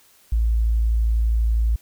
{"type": "tone", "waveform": "sine", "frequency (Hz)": 56.1, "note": "A1", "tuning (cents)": 34, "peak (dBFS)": -16, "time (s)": [0.32, 1.76], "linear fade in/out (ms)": 5, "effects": ["white hiss -55 dBFS RMS until 1.81 s"]}